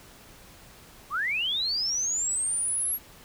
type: linear sweep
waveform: sine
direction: up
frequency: 1046.5 to 11600 Hz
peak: -25 dBFS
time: 1.1-2.99 s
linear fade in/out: 50 ms
effects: pink hiss -51 dBFS RMS until 3.24 s